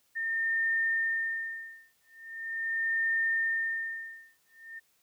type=tone with tremolo; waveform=sine; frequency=1815 Hz; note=A#6; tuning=47 cents flat; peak=-25 dBFS; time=0.15-4.8 s; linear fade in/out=20 ms; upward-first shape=sine; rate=0.41 Hz; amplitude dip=100%; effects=white hiss -70 dBFS RMS until 5.02 s